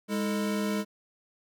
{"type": "tone cluster", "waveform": "square", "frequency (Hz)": [205, 322.8, 442.4], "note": ["G#3", "E4", "A4"], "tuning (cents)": [-22, -36, 9], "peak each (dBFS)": [-29, -37, -36], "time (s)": [0.08, 0.85], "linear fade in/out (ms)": 50, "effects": []}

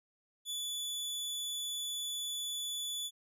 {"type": "tone", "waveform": "sawtooth", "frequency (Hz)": 3456, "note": "A7", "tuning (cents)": -32, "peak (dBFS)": -33, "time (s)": [0.45, 3.11], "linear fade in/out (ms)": 50, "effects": ["resampled to 32000 Hz"]}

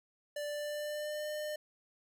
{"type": "tone with pitch glide", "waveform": "square", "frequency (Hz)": [587.3, 604.2], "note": ["D5", "D5"], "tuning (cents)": [0, 49], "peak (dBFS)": -37, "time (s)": [0.36, 1.56], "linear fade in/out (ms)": 5, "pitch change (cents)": 49, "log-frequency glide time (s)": [0.47, 1.29], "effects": []}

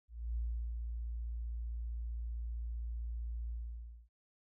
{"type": "tone with ADSR envelope", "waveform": "sine", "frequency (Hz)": 57.7, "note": "A#1", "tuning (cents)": -17, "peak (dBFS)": -33, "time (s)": [0.08, 4.09], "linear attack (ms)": 280, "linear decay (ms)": 370, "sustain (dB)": -4, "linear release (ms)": 580, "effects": []}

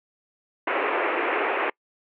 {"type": "band-pass noise", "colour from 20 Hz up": "pink", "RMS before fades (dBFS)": -25, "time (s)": [0.67, 1.7], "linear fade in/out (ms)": 5, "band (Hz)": [320, 2600], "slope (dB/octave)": 48, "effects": ["noise-tail reverb RT60 0.1 s tail -26 dB re dry"]}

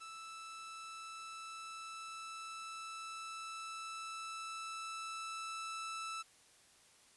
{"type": "tone with level ramp", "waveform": "sawtooth", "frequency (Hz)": 1318.5, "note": "E6", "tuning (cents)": 0, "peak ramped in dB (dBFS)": [-44, -37], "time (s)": [0, 6.23], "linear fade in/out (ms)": 20, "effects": ["white hiss -65 dBFS RMS until 7.16 s", "resampled to 24000 Hz"]}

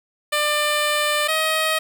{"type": "tone pair in turn", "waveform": "10% pulse", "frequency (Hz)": [596, 631.4], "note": ["D5", "D#5"], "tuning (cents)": [25, 25], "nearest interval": "minor second", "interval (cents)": 100, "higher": "second", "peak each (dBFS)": -10, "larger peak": "neither", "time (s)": [[0.32, 1.28], [1.28, 1.79]], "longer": "first", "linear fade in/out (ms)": 10, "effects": []}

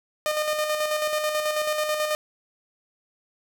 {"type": "tone with tremolo", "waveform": "sawtooth", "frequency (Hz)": 609, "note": "D#5", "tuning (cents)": -37, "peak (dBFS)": -18, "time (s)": [0.26, 2.15], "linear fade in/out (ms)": 0, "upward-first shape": "square", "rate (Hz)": 9.2, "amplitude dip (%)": 40, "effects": []}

